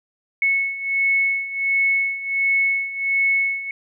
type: beating tone pair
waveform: sine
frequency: 2200 / 2201.4 Hz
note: C#7 / C#7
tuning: -14 / -13 cents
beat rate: 1.4 Hz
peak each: -23 / -19 dBFS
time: 0.42-3.71 s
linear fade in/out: 2 ms
effects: none